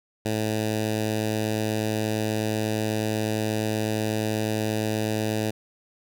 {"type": "tone with notch filter", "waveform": "10% pulse", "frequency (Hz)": 108.3, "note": "A2", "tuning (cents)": -27, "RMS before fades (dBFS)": -26, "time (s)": [0.25, 5.51], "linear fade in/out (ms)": 10, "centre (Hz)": 1300, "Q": 1.6, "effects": []}